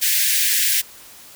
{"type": "high-pass noise", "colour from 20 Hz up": "white", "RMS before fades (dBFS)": -18, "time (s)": [0.01, 0.82], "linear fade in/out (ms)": 20, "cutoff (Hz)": 1600, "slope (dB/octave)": 96, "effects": ["white hiss -43 dBFS RMS until 1.35 s"]}